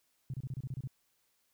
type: tone bursts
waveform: sine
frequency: 130.81 Hz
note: C3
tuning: in tune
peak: -35 dBFS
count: 9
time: 0.3-0.874 s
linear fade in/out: 2 ms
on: 38 ms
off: 29 ms
effects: white hiss -75 dBFS RMS until 1.53 s